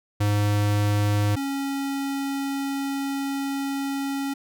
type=tone pair in turn; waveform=square; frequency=103.4 / 276 Hz; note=G#2 / C#4; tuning=-7 / -7 cents; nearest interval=octave + perfect fourth; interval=1700 cents; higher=second; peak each=-20 / -26 dBFS; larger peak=first; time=0.2-1.36 / 1.36-4.34 s; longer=second; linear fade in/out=10 ms; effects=none